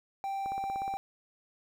triangle tone, 784 Hz, G5, in tune, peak -30 dBFS, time 0.24-0.97 s, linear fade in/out 0 ms
click train, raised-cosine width 1 ms, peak -29 dBFS, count 9, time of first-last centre 0.46-0.939 s, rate 16.7 Hz
effects 10-bit

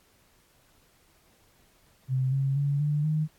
sine tone with pitch steps, 130.5 / 136.12 / 141.98 / 148.1 / 154.48 Hz, C3 / C#3 / C#3 / D3 / D#3, -4 / -31 / +42 / +15 / -12 cents, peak -23 dBFS, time 2.08-3.28 s, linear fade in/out 50 ms, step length 240 ms, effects pink hiss -63 dBFS RMS until 3.38 s + AAC 64 kbps

